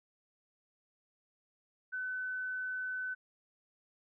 sine tone, 1510 Hz, F#6, 35 cents sharp, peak -35 dBFS, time 1.92-3.15 s, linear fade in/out 20 ms, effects none

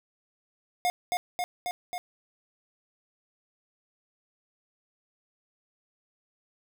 square tone with echo, 716 Hz, F5, 43 cents sharp, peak -24 dBFS, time 0.85-0.9 s, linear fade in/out 0 ms, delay 270 ms, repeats 4, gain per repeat -2 dB, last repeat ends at 1.98 s, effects none

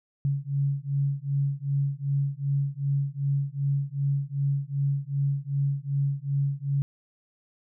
sine beating tone pair, 138.59 / 141.19 Hz, C#3 / C#3, 0 / +32 cents, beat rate 2.6 Hz, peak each -27 / -27 dBFS, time 0.25-6.82 s, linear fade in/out 0 ms, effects none

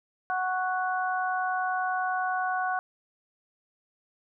harmonic tone, 370 Hz, F#4, in tune, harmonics 2 / 3 / 4, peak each -28 / -33 / -31 dBFS, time 0.3-2.79 s, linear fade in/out 0 ms, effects none

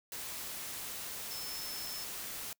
sine tone in noise, 5274 Hz, E8, in tune, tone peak -43 dBFS, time 1.31-2.04 s, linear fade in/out 2 ms, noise white, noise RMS -42 dBFS, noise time 0.12-2.53 s, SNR -4 dB, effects noise-tail reverb RT60 0.1 s tail -26 dB re dry

